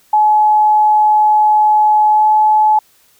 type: tone with pitch glide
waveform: sine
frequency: 851 to 856.9 Hz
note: G#5 to A5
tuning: +42 to -46 cents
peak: -7 dBFS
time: 0.13-2.79 s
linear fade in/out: 5 ms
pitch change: +12 cents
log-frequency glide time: 2.11-2.25 s
effects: white hiss -52 dBFS RMS until 3.19 s